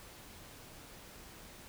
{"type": "silence", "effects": ["pink hiss -53 dBFS RMS until 1.68 s"]}